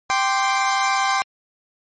30% pulse chord, G suspended fourth, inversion none, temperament equal, 784 / 1046.5 / 1174.7 Hz, G5 / C6 / D6, 0 / 0 / 0 cents, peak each -18 / -19 / -22 dBFS, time 0.1-1.22 s, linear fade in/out 0 ms, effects MP3 32 kbps

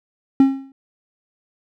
triangle tone with exponential decay, 270 Hz, C#4, 45 cents flat, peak -4 dBFS, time 0.4-0.72 s, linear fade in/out 2 ms, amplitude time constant 68 ms, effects none

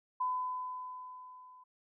sine tone with level ramp, 1008 Hz, B5, 35 cents sharp, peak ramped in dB -29 to -54 dBFS, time 0.2-1.64 s, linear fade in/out 10 ms, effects none

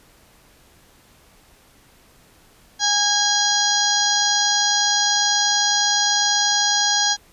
harmonic tone, 821 Hz, G#5, 20 cents flat, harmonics 1 / 2 / 4 / 5 / 6 / 7 / 8, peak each -24 / -24 / -24 / -24 / -24 / -24 / -24 dBFS, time 2.79-7.17 s, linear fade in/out 50 ms, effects pink hiss -53 dBFS RMS until 7.32 s + resampled to 32000 Hz

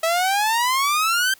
sawtooth exponential sweep, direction up, 643 to 1583 Hz, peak -14 dBFS, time 0.03-1.34 s, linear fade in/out 5 ms, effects white hiss -51 dBFS RMS until 1.39 s

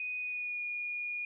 sine tone with pitch glide, 2489 to 2439 Hz, D#7 to D#7, 0 to -35 cents, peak -34 dBFS, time 0-1.25 s, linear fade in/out 2 ms, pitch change -35 cents, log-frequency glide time 0.18-0.62 s, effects none

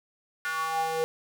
square tone with high-pass filter sweep, 161.3 Hz, E3, 37 cents flat, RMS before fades -29 dBFS, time 0.45-1.04 s, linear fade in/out 0 ms, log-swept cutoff 1500 to 510 Hz, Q 5.6, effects none

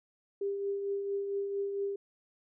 sine tone with tremolo, 398.7 Hz, G4, 29 cents sharp, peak -29 dBFS, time 0.41-1.96 s, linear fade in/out 5 ms, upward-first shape triangle, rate 4.4 Hz, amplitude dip 45%, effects none

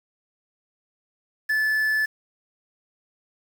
triangle tone with quantisation, 1738 Hz, A6, 22 cents flat, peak -18 dBFS, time 1.49-2.06 s, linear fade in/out 10 ms, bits 7, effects none

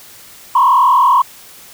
sine tone with frequency modulation, 1027 Hz, C6, 33 cents flat, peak -6 dBFS, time 0.55-1.22 s, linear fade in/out 5 ms, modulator 40.8 Hz, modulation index 1.9, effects tanh soft clip ceiling -2 dBFS + white hiss -39 dBFS RMS until 1.73 s

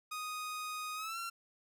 sawtooth tone with pitch glide, 1244.5 to 1365 Hz, D#6 to F6, 0 to -40 cents, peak -35 dBFS, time 0.11-1.3 s, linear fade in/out 10 ms, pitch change +160 cents, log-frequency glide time 0.95-1.18 s, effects none

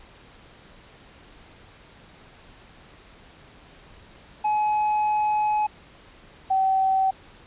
triangle / sine tone pair in turn, 847 / 766 Hz, G#5 / G5, +34 / -40 cents, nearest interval major second, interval 174 cents, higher first, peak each -18 dBFS, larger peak neither, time 4.44-5.67 / 6.5-7.11 s, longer first, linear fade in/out 10 ms, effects pink hiss -50 dBFS RMS until 7.46 s + resampled to 8000 Hz

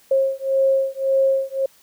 sine beating tone pair, 537 / 538.8 Hz, C5 / C#5, +45 / -49 cents, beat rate 1.8 Hz, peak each -19 dBFS, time 0.11-1.66 s, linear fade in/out 5 ms, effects white hiss -54 dBFS RMS until 1.82 s

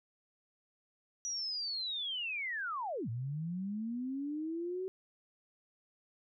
sine linear two-way sweep, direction down then up, 5870 to 109.6 to 381.3 Hz, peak -35 dBFS, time 1.25-4.88 s, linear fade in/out 0 ms, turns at 3.09 s, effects none

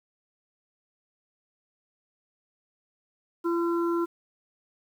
harmonic tone, 340.1 Hz, F4, 46 cents flat, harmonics 1 / 3 / 4, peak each -24 / -34 / -35 dBFS, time 3.44-4.06 s, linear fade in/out 20 ms, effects 9-bit

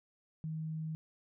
sine tone, 158.1 Hz, D#3, 28 cents sharp, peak -36 dBFS, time 0.44-0.95 s, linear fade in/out 0 ms, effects none

